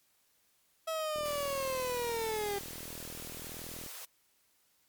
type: linear sweep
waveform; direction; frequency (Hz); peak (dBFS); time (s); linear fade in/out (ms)
30% pulse; down; 650 to 397; -30; 0.87-2.59; 10
type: click train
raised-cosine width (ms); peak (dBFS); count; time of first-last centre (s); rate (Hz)
2; -34; 111; 1.16-3.863; 40.7
type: high-pass noise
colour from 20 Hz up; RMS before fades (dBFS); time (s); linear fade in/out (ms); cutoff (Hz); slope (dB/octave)
white; -45; 1.25-4.05; 2; 420; 48
effects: white hiss -71 dBFS RMS until 4.88 s + MP3 96 kbps